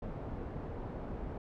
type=low-pass noise; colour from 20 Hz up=pink; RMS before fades=-41 dBFS; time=0.02-1.38 s; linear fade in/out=5 ms; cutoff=750 Hz; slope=12 dB/octave; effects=none